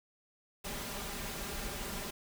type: noise with comb filter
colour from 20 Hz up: pink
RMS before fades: -40 dBFS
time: 0.64-2.11 s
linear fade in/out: 10 ms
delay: 5 ms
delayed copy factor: +0.55
effects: none